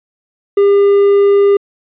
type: tone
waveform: triangle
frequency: 401.6 Hz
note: G4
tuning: 42 cents sharp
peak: -4 dBFS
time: 0.57-1.57 s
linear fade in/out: 5 ms
effects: resampled to 8000 Hz